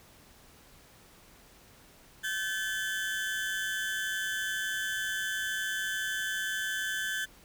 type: tone pair together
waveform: 35% pulse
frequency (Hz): 1537.7 / 1726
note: G6 / A6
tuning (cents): -34 / -34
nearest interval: major second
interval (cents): 200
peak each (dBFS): -32 / -32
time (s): 2.23-7.26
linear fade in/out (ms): 20
effects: pink hiss -57 dBFS RMS until 7.44 s